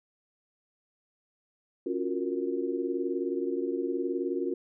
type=chord; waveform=sine; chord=Gb major seventh; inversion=second; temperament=equal with one note detuned; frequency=277.2 / 349.2 / 368.3 / 466.2 Hz; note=Db4 / F4 / Gb4 / Bb4; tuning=0 / 0 / -8 / 0 cents; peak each=-34 / -32 / -33 / -36 dBFS; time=1.86-4.54 s; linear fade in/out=5 ms; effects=none